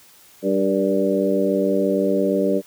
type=harmonic tone with a mistuned harmonic; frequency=97.4 Hz; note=G2; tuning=11 cents flat; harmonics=2 / 3 / 4 / 5 / 6; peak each=-23 / -23 / -23 / -23 / -23 dBFS; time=0.42-2.62 s; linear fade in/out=50 ms; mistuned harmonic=5; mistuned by=-32 cents; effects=white hiss -50 dBFS RMS until 2.66 s